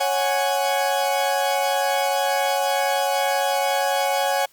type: chord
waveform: 40% pulse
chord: C# suspended fourth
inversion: none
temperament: equal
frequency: 554.4 / 740 / 830.6 Hz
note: C#5 / F#5 / G#5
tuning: 0 / 0 / 0 cents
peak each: -23 dBFS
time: 0-4.46 s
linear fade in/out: 10 ms
effects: white hiss -56 dBFS RMS until 4.52 s + Opus 48 kbps